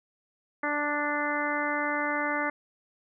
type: harmonic tone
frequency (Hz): 293.7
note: D4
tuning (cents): 0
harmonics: 1 / 2 / 3 / 4 / 5 / 6 / 7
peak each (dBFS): -34 / -34 / -34 / -34 / -34 / -34 / -34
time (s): 0.63-2.5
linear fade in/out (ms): 5
effects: none